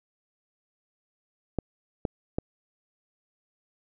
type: clicks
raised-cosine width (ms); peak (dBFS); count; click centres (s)
2; -13; 3; 1.587 / 2.052 / 2.385
effects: none